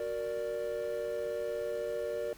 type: chord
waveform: triangle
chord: Gb augmented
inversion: none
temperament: equal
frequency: 370 / 466.2 / 587.3 Hz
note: Gb4 / Bb4 / D5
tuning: 0 / 0 / 0 cents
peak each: -40 / -34 / -34 dBFS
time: 0-2.33 s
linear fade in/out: 2 ms
effects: pink hiss -55 dBFS RMS until 2.37 s